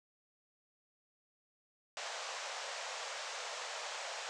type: band-pass noise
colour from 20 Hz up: pink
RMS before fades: -43 dBFS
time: 1.97-4.29 s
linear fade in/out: 0 ms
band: 510 to 7600 Hz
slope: 48 dB/octave
effects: none